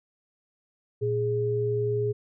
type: tone pair together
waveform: sine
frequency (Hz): 116.54 / 415.3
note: A#2 / G#4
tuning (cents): 0 / 0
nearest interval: octave + minor seventh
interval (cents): 2200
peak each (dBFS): -28 / -25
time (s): 1.01-2.13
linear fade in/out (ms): 20
effects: none